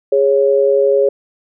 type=tone pair together; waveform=sine; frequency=412 / 553 Hz; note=G#4 / C#5; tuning=-14 / -4 cents; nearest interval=perfect fourth; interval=510 cents; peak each=-12 dBFS; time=0.12-1.09 s; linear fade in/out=5 ms; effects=none